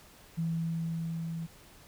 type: tone with level ramp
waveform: sine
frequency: 164.81 Hz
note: E3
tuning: in tune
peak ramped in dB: -28 to -34 dBFS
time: 0.37-1.47 s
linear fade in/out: 20 ms
effects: pink hiss -56 dBFS RMS until 1.87 s